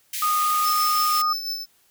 white high-pass noise, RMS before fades -29 dBFS, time 0.13-1.22 s, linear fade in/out 5 ms, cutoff 1800 Hz, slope 48 dB/octave
sine tone, 1232 Hz, D#6, 17 cents flat, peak -19 dBFS, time 0.22-1.33 s, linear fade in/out 5 ms
square tone with tremolo, 5274 Hz, E8, in tune, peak -25 dBFS, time 0.63-1.66 s, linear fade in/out 50 ms, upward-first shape sine, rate 6 Hz, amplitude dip 50%
effects white hiss -61 dBFS RMS until 1.9 s

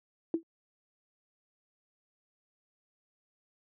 sine tone with exponential decay, 329.6 Hz, E4, in tune, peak -22 dBFS, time 0.34-0.43 s, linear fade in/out 1 ms, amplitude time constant 19 ms, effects high-pass 150 Hz 12 dB/octave

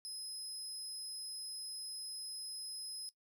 30% pulse tone, 5090 Hz, D#8, 39 cents sharp, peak -38 dBFS, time 0.05-3.09 s, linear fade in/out 0 ms, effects noise-tail reverb RT60 0.1 s tail -19 dB re dry

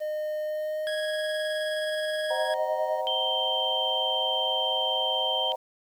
triangle tone with pitch glide, 611 to 618.1 Hz, D#5 to D#5, -32 to -12 cents, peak -26 dBFS, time 0-3.02 s, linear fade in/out 20 ms, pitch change +20 cents, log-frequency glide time 0.44-0.83 s
25% pulse tone with tremolo, 1659 Hz, G#6, 2 cents flat, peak -27 dBFS, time 0.87-2.54 s, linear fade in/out 0 ms, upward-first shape square, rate 19 Hz, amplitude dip 25%
sine chord, C half-diminished seventh, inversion none, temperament just, 523.3 / 627.9 / 753.5 / 941.9 Hz, C5 / Eb5 / Gb5 / Bb5, 0 / +16 / +31 / +18 cents, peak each -33 dBFS, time 2.3-5.56 s, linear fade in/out 10 ms
sine tone, 3138 Hz, G7, 1 cent sharp, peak -26 dBFS, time 3.07-5.52 s, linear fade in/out 0 ms
effects low-pass 8000 Hz 12 dB/octave + 9-bit

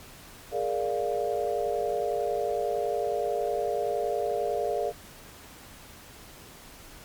sine chord, Bb dominant seventh, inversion third, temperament equal, 415.3 / 466.2 / 587.3 / 698.5 Hz, Ab4 / Bb4 / D5 / F5, 0 / 0 / 0 / 0 cents, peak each -31 dBFS, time 0.51-4.93 s, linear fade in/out 50 ms, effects pink hiss -48 dBFS RMS until 7.04 s + MP3 96 kbps

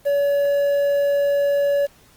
triangle tone with quantisation, 568 Hz, C#5, 42 cents sharp, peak -14 dBFS, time 0.05-1.87 s, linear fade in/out 20 ms, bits 7, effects pink hiss -53 dBFS RMS until 2.16 s + Opus 24 kbps

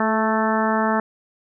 harmonic tone with a mistuned harmonic, 220 Hz, A3, in tune, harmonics 1 / 2 / 3 / 4 / 5 / 6 / 7 / 8, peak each -22 / -27 / -25 / -24 / -27 / -27 / -31 / -29 dBFS, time 0-1 s, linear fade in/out 2 ms, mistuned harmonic 2, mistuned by -22 cents, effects none

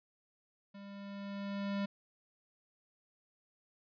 square tone with level ramp, 199.6 Hz, G3, 32 cents sharp, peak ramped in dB -49 to -33 dBFS, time 0.74-1.86 s, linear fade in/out 10 ms, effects resampled to 11025 Hz

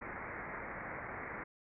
white low-pass noise, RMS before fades -44 dBFS, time 0.01-1.44 s, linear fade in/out 10 ms, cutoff 2200 Hz, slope 96 dB/octave, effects none

